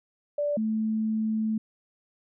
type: tone pair in turn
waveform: sine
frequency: 584 / 218.8 Hz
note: D5 / A3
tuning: -10 / -9 cents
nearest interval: octave + perfect fourth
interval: 1699 cents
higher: first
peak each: -24 dBFS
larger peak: neither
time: 0.38-0.57 / 0.57-1.58 s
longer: second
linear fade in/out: 5 ms
effects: none